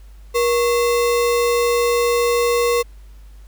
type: tone with sample-and-hold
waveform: sine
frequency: 476.3 Hz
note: A#4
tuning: 37 cents sharp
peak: -14 dBFS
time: 0.34-2.83 s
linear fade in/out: 20 ms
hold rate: 1575 Hz
effects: added 50 Hz sine -38 dBFS peak until 3.47 s + pink hiss -56 dBFS RMS until 3.47 s